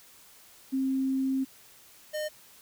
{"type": "tone pair in turn", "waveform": ["sine", "square"], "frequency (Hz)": [265.9, 610.2], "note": ["C4", "D#5"], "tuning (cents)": [28, -34], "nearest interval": "octave + major second", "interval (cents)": 1438, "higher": "second", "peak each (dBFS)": [-25, -31], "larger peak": "first", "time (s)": [[0.72, 1.45], [2.13, 2.29]], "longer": "first", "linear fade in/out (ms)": 20, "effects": ["white hiss -55 dBFS RMS until 2.61 s"]}